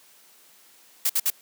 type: noise bursts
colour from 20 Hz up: blue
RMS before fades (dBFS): -22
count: 3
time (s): 1.05-1.302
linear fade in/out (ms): 5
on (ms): 46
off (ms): 57
effects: white hiss -55 dBFS RMS until 1.41 s + high-pass 200 Hz 12 dB/octave